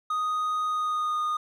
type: tone with pitch glide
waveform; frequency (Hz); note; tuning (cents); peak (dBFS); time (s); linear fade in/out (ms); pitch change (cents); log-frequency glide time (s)
triangle; 1244.5 to 1228.1; D#6 to D#6; 0 to -23; -23; 0.1-1.37; 5; -23; 0.66-1.2
effects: none